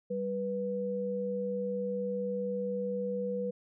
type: tone pair together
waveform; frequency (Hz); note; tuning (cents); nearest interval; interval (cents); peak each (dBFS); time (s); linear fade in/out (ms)
sine; 194.58 / 490.3; G3 / B4; -13 / -13; octave + major third; 1600; -36 / -32; 0.1-3.51; 10
effects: none